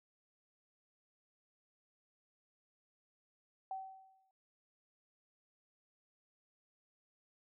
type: tone with exponential decay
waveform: sine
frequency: 765 Hz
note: G5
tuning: 42 cents flat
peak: -37 dBFS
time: 3.71-4.31 s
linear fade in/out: 2 ms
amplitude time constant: 130 ms
effects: none